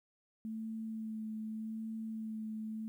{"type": "tone with vibrato", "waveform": "sine", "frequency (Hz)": 220, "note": "A3", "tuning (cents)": 0, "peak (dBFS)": -38, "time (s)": [0.45, 2.88], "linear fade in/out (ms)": 0, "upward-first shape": "sine", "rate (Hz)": 0.84, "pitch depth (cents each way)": 17, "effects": ["12-bit"]}